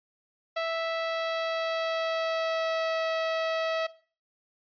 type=tone with pitch glide; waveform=sawtooth; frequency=658 to 648.2 Hz; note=E5 to E5; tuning=-3 to -29 cents; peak=-23 dBFS; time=0.56-3.87 s; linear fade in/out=10 ms; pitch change=-26 cents; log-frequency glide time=0.68-3.11 s; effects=noise-tail reverb RT60 0.4 s tail -18 dB re dry + resampled to 11025 Hz